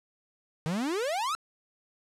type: exponential sweep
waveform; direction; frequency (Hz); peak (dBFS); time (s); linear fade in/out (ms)
45% pulse; up; 150 to 1364; -28; 0.66-1.35; 0
effects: low-pass 10000 Hz 12 dB/octave